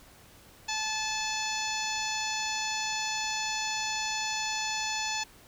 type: harmonic tone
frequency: 868 Hz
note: A5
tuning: 24 cents flat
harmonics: 1 / 2 / 3 / 4 / 5 / 6 / 7 / 8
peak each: -35 / -39 / -36 / -39 / -38 / -40 / -40 / -39 dBFS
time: 0.68-5.24 s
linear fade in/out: 10 ms
effects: pink hiss -55 dBFS RMS until 5.47 s